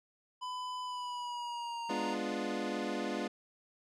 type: tone with pitch glide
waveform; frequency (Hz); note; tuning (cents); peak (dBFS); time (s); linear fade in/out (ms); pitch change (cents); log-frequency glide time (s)
square; 1002 to 929.5; B5 to A#5; +25 to -5; -38; 0.41-2.15; 20; -130; 0.83-1.87
type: chord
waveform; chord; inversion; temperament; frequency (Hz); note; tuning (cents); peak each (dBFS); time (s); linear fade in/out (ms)
25% pulse; G# diminished seventh; none; equal with one note detuned; 207.1 / 246.9 / 293.7 / 349.2; G#3 / B3 / D4 / F4; -5 / 0 / 0 / 0; -36; 1.89-3.28; 10
effects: low-pass 6000 Hz 12 dB/octave